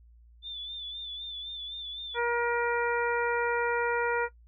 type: tone with vibrato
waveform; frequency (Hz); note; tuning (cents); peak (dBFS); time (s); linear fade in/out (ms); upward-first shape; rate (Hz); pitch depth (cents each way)
sine; 3520; A7; 0; -36; 0.42-2.19; 50; sine; 3.9; 49
type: harmonic tone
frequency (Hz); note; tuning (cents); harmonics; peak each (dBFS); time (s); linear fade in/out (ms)
474.7; A#4; +31; 1 / 2 / 3 / 4 / 5; -29 / -30 / -31 / -37 / -38; 2.14-4.29; 50
effects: noise-tail reverb RT60 0.1 s tail -19 dB re dry + added 58 Hz sine -53 dBFS peak until 4.47 s